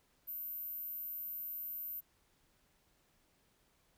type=tone; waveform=sine; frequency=13580 Hz; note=G#9; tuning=37 cents sharp; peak=-40 dBFS; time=0.27-2.01 s; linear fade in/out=20 ms; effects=pink hiss -73 dBFS RMS until 3.97 s